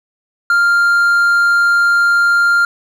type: tone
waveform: triangle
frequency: 1396.9 Hz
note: F6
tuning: in tune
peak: -7 dBFS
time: 0.5-2.65 s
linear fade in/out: 2 ms
effects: none